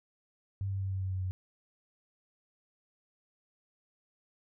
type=tone with pitch steps; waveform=sine; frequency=98 / 97.1 / 96.21 / 95.32 / 94.44 / 93.57 / 92.71 Hz; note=G2 / G2 / G2 / G2 / F#2 / F#2 / F#2; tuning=0 / -16 / -32 / -48 / +36 / +20 / +4 cents; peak=-31 dBFS; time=0.61-1.31 s; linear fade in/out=0 ms; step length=100 ms; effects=none